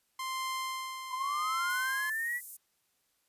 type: tone with tremolo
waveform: sawtooth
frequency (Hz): 1046.5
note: C6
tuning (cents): 0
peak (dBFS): -29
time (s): 0.19-2.1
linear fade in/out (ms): 5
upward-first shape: sine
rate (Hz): 0.85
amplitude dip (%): 55
type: linear sweep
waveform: sine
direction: up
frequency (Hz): 987.8 to 1975.5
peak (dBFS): -31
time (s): 1.1-2.41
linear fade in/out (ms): 50
type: high-pass noise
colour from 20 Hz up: white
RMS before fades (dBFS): -44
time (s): 1.69-2.57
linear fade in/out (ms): 10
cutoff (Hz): 8400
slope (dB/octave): 24
effects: white hiss -75 dBFS RMS until 3.28 s + resampled to 32000 Hz